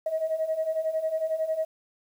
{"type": "beating tone pair", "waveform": "sine", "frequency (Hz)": [629, 640], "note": ["D#5", "D#5"], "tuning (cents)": [19, 49], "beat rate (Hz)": 11, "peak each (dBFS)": [-30, -26], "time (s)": [0.06, 1.65], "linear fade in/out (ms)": 5, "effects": ["tanh soft clip ceiling -18 dBFS", "9-bit"]}